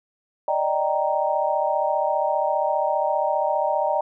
sine chord, Eb major seventh, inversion third, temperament equal with one note detuned, 587.3 / 622.3 / 780.8 / 932.3 Hz, D5 / Eb5 / G5 / Bb5, 0 / 0 / -7 / 0 cents, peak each -25 dBFS, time 0.48-4.01 s, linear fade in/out 2 ms, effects none

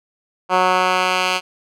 10% pulse tone with band-pass filter sweep, 183.9 Hz, F#3, 10 cents flat, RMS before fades -17 dBFS, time 0.49-1.41 s, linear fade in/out 50 ms, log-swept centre 1100 to 2900 Hz, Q 1, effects none

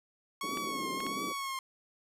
sawtooth tone with vibrato, 1101 Hz, C#6, 12 cents flat, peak -31 dBFS, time 0.41-1.59 s, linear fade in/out 2 ms, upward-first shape triangle, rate 1.5 Hz, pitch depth 68 cents each way
white band-pass noise, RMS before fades -41 dBFS, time 0.43-1.33 s, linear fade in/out 10 ms, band 220 to 380 Hz, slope 24 dB/octave
clicks, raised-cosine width 0.3 ms, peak -25 dBFS, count 3, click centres 0.573 / 1.004 / 1.066 s
effects resampled to 32000 Hz

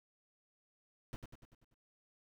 brown noise with echo, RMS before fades -43 dBFS, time 1.13-1.16 s, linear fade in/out 0 ms, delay 97 ms, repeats 6, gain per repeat -5 dB, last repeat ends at 1.742 s, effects none

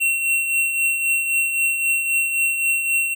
square tone with tremolo, 2725 Hz, F7, 43 cents flat, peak -16 dBFS, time 0-3.15 s, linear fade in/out 20 ms, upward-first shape triangle, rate 3.8 Hz, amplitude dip 55%, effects none

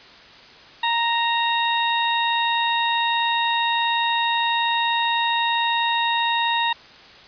harmonic tone with a mistuned harmonic, 932.3 Hz, A#5, in tune, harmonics 1 / 2 / 3 / 4, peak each -21 / -26 / -28 / -25 dBFS, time 0.83-6.73 s, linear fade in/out 5 ms, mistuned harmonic 3, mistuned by -18 cents, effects white hiss -45 dBFS RMS until 7.27 s + resampled to 11025 Hz

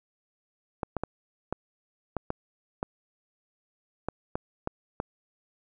clicks, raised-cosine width 1 ms, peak -15 dBFS, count 11, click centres 0.832 / 0.967 / 1.036 / 1.526 / 2.167 / 2.304 / 2.829 / 4.086 / 4.355 / 4.674 / 5.001 s, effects none

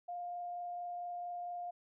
sine tone with frequency modulation, 705 Hz, F5, 16 cents sharp, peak -39 dBFS, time 0.08-1.71 s, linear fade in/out 10 ms, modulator 24.4 Hz, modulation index 0.22, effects none

